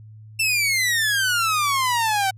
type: exponential sweep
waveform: sawtooth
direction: down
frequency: 2697 to 754 Hz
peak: -15 dBFS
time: 0.39-2.31 s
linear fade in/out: 10 ms
effects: added 108 Hz sine -40 dBFS peak until 2.37 s + resampled to 32000 Hz